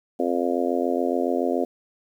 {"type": "harmonic tone", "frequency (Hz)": 87.1, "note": "F2", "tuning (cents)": -4, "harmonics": [3, 4, 5, 6, 7, 8], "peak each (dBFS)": [-26, -27, -28, -29, -29, -30], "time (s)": [0.19, 1.65], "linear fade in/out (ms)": 10, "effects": ["9-bit"]}